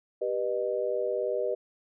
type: chord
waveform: sine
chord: G augmented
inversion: none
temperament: just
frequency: 392 / 490 / 612.5 Hz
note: G4 / B4 / D#5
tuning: 0 / -14 / -27 cents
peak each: -32 / -30 / -31 dBFS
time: 0.21-1.55 s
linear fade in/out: 10 ms
effects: none